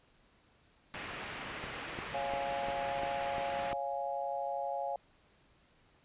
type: low-pass noise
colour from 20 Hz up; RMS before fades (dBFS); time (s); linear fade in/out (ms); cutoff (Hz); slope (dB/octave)
white; -43; 0.94-3.73; 0; 2800; 24
type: click train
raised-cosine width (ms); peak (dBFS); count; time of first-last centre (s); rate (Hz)
2; -29; 7; 1.64-3.731; 2.87
type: chord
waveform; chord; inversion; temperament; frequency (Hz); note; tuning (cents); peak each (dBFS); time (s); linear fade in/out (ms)
sine; Db major; none; equal; 554.4 / 698.5 / 830.6; Db5 / F5 / Ab5; 0 / 0 / 0; -38; 2.14-4.96; 2
effects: pink hiss -67 dBFS RMS until 6.04 s + resampled to 8000 Hz